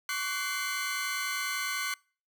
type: tone cluster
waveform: sawtooth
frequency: 1097 / 1147 / 1498 / 2080 Hz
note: C#6 / D6 / F#6 / C7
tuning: -18 / -41 / +21 / -11 cents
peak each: -39 / -34 / -31 / -31 dBFS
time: 0.09-1.94 s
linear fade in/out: 2 ms
effects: noise-tail reverb RT60 0.4 s tail -26 dB re dry